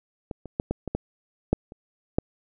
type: clicks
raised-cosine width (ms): 2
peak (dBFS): -19 / -24 / -11 / -12 / -17 / -12 / -6 / -28 / -7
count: 9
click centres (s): 0.312 / 0.457 / 0.599 / 0.71 / 0.877 / 0.95 / 1.53 / 1.721 / 2.185
effects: none